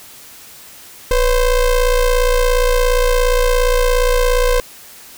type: ring-modulated tone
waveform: square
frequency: 261.6 Hz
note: C4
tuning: in tune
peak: -9 dBFS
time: 1.11-4.6 s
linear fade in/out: 0 ms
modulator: 233 Hz
effects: white hiss -39 dBFS RMS until 5.17 s